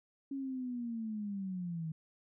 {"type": "linear sweep", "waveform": "sine", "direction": "down", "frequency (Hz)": [277.2, 156.2], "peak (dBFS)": -36, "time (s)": [0.31, 1.92], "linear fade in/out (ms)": 5, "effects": []}